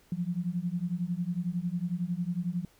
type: beating tone pair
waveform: sine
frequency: 170.3 / 181.3 Hz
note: F3 / F#3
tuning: -43 / -35 cents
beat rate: 11 Hz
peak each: -32 / -32 dBFS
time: 0.12-2.65 s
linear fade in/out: 2 ms
effects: pink hiss -63 dBFS RMS until 2.79 s